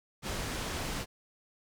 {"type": "low-pass noise", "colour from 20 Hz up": "pink", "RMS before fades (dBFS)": -36, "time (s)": [0.22, 1.06], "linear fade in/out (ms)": 50, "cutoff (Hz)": 8800, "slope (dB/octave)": 12, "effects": []}